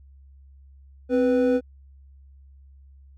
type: tone pair together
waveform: triangle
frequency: 260.4 / 493.9 Hz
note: C4 / B4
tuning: -8 / 0 cents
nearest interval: major seventh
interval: 1108 cents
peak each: -19 / -18 dBFS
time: 1.09-1.61 s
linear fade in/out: 50 ms
effects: added 68 Hz sine -47 dBFS peak until 3.17 s